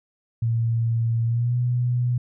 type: tone with pitch glide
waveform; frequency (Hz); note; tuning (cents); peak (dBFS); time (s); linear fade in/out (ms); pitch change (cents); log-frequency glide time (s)
sine; 115.2 to 122.76; A#2 to B2; -20 to -10; -19; 0.42-2.18; 5; +110; 1.25-1.56
effects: none